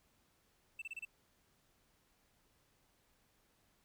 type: tone bursts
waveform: triangle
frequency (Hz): 2662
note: E7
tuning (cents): +16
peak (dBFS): -40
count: 5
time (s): 0.79-1.051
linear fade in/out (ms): 5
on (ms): 29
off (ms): 29
effects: pink hiss -74 dBFS RMS until 3.84 s